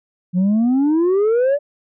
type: exponential sweep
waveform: sine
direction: up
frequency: 174.61 to 591 Hz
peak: -10 dBFS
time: 0.33-1.59 s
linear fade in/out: 50 ms
effects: tanh soft clip ceiling -12 dBFS